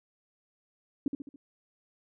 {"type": "tone with echo", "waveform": "sine", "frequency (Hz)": 280, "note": "C#4", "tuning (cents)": 18, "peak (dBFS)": -24, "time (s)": [1.06, 1.08], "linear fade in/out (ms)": 2, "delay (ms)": 70, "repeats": 4, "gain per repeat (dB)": -6, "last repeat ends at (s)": 1.36, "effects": []}